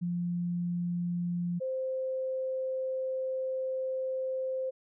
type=tone pair in turn; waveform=sine; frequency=174.61 / 522 Hz; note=F3 / C5; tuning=0 / -4 cents; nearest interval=octave + perfect fifth; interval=1896 cents; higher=second; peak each=-29 / -30 dBFS; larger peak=first; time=0.01-1.6 / 1.6-4.71 s; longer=second; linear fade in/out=20 ms; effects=none